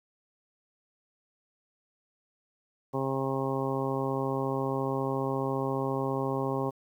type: harmonic tone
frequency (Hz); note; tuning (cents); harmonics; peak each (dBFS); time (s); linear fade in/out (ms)
134.5; C3; +48; 1 / 2 / 3 / 4 / 5 / 6 / 7 / 8; -34 / -34 / -33 / -35 / -42 / -38 / -39 / -38; 2.93-6.71; 20
effects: 10-bit